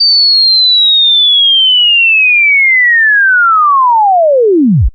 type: linear sweep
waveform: sine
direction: down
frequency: 4636 to 30.14 Hz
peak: -4 dBFS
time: 0-4.89 s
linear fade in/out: 10 ms
effects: Opus 48 kbps